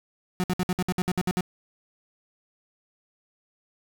35% pulse tone bursts, 181.8 Hz, F#3, 30 cents flat, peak -21 dBFS, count 11, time 0.4-1.408 s, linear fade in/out 0 ms, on 38 ms, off 59 ms, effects none

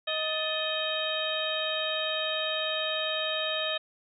harmonic tone with a mistuned harmonic, 627 Hz, D#5, 13 cents sharp, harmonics 1 / 2 / 3 / 4 / 5 / 6, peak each -33 / -38 / -37 / -37 / -34 / -33 dBFS, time 0.07-3.78 s, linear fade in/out 10 ms, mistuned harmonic 3, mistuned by -120 cents, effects none

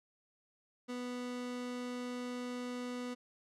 30% pulse tone, 246.9 Hz, B3, in tune, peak -36 dBFS, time 0.88-3.15 s, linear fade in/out 20 ms, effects low-pass 8000 Hz 12 dB/octave

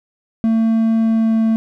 triangle tone with pitch glide, 224.7 to 223.3 Hz, A3 to A3, +37 to +26 cents, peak -10 dBFS, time 0.44-1.56 s, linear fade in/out 0 ms, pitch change -11 cents, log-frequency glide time 1.01-1.38 s, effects none

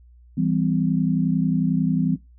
sine chord, C major, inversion first, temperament equal with one note detuned, 164.81 / 196 / 255.9 Hz, E3 / G3 / C4, 0 / 0 / -38 cents, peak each -22 / -24 / -23 dBFS, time 0.37-2.16 s, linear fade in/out 10 ms, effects noise-tail reverb RT60 0.2 s tail -17 dB re dry + added 60 Hz sine -47 dBFS peak until 2.38 s

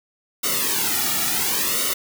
white noise with flanger, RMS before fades -22 dBFS, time 0.43-1.94 s, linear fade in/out 10 ms, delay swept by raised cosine 1.2 to 1.95 ms, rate 0.71 Hz, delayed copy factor -0.95, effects none

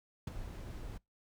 brown noise with ADSR envelope, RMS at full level -34 dBFS, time 0.27-0.98 s, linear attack 5 ms, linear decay 17 ms, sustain -10 dB, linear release 9 ms, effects noise-tail reverb RT60 0.2 s tail -26 dB re dry

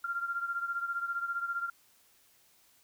sine beating tone pair, 1384 / 1399 Hz, F6 / F6, -16 / +3 cents, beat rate 15 Hz, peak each -33 / -38 dBFS, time 0.04-1.7 s, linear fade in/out 5 ms, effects white hiss -65 dBFS RMS until 2.83 s

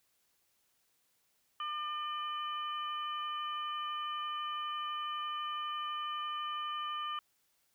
harmonic tone, 601 Hz, D5, 40 cents sharp, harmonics 2 / 3 / 4 / 5, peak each -36 / -51 / -53 / -43 dBFS, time 1.6-7.19 s, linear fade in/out 2 ms, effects white hiss -75 dBFS RMS until 7.74 s

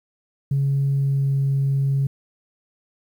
sine tone with pitch glide, 138.59 to 137.47 Hz, C#3 to C#3, 0 to -14 cents, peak -16 dBFS, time 0.51-2.07 s, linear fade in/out 5 ms, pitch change -14 cents, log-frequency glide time 0.86-1.36 s, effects tanh soft clip ceiling -14 dBFS + 9-bit

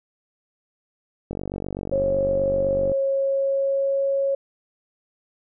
click train, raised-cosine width 2 ms, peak -16 dBFS, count 78, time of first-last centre 1.31-2.918 s, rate 47.9 Hz
sine tone with pitch glide, 544 to 549.7 Hz, C#5 to C#5, -33 to -15 cents, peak -19 dBFS, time 1.92-4.35 s, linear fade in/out 5 ms, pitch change +18 cents, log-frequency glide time 2.84-4.03 s
effects none

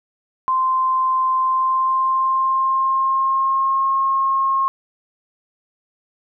sine tone with pitch glide, 1041 to 1077.7 Hz, C6 to C#6, -9 to -49 cents, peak -15 dBFS, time 0.48-4.68 s, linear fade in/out 0 ms, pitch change +60 cents, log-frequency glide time 1.36-3.9 s, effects none

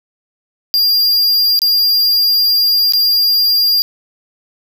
square tone with dropouts, 4797 Hz, D8, 36 cents sharp, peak -10 dBFS, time 0.74-3.82 s, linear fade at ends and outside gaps 0 ms, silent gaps 1.591-1.618 / 2.923-2.935 s, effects none

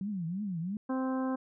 sine tone with vibrato, 185 Hz, F#3, in tune, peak -32 dBFS, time 0.01-0.77 s, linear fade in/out 2 ms, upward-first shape triangle, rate 3 Hz, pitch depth 270 cents each way
harmonic tone, 260.8 Hz, C4, 5 cents flat, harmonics 1 / 2 / 3 / 4 / 5 / 6, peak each -30 / -38 / -42 / -41 / -48 / -49 dBFS, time 0.89-1.36 s, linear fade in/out 10 ms
effects none

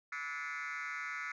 sine tone with frequency modulation, 1743 Hz, A6, 17 cents flat, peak -35 dBFS, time 0.12-1.32 s, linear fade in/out 5 ms, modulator 148 Hz, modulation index 3.5, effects tanh soft clip ceiling -37 dBFS

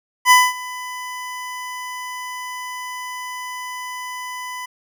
25% pulse tone with ADSR envelope, 1000 Hz, B5, 21 cents sharp, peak -3 dBFS, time 0.25-4.66 s, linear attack 59 ms, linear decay 220 ms, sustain -21 dB, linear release 9 ms, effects none

